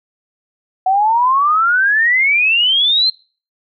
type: exponential sweep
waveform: sine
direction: up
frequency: 739 to 4200 Hz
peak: -10 dBFS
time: 0.86-3.1 s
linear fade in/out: 5 ms
effects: noise-tail reverb RT60 0.4 s tail -24 dB re dry